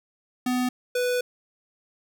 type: tone pair in turn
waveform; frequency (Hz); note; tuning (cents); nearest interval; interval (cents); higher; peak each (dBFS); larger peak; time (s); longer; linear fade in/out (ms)
square; 250.4 / 494.5; B3 / B4; +24 / +2; octave; 1178; second; -23; neither; 0.46-0.69 / 0.95-1.21; second; 5
effects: none